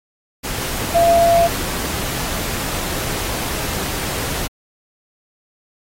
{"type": "tone in noise", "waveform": "sine", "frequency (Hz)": 680, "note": "F5", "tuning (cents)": -46, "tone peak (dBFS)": -10, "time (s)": [0.94, 1.48], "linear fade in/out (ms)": 20, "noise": "pink", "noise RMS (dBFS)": -24, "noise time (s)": [0.43, 4.48], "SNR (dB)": 11, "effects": ["AAC 48 kbps"]}